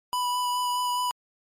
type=tone with vibrato; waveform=square; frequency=987.8 Hz; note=B5; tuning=in tune; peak=-25 dBFS; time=0.13-1.11 s; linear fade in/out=0 ms; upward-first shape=sine; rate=4.8 Hz; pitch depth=12 cents each way; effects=MP3 64 kbps